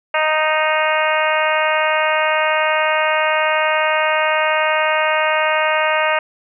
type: harmonic tone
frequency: 310.5 Hz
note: D#4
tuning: 3 cents flat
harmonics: 2 / 3 / 4 / 5 / 6 / 7 / 8 / 9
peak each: -19 / -21 / -22 / -23 / -24 / -24 / -25 / -26 dBFS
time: 0.14-6.19 s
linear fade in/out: 5 ms
effects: none